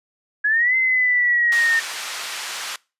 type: linear two-way sweep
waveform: sine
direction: up then down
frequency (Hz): 1661.2 to 2069 to 1820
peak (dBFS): -15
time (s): 0.44-1.8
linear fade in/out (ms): 10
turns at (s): 0.76
type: band-pass noise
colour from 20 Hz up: pink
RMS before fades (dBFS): -30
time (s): 1.52-2.76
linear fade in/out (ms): 2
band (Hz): 1300 to 7900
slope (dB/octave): 12
effects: noise-tail reverb RT60 0.3 s tail -24 dB re dry + resampled to 32000 Hz